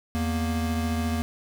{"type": "tone pair together", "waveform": "square", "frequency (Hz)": [82.7, 233.9], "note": ["E2", "A#3"], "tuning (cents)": [6, 6], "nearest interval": "octave + tritone", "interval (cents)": 1800, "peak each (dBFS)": [-28, -28], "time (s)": [0.15, 1.22], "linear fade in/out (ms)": 0, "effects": []}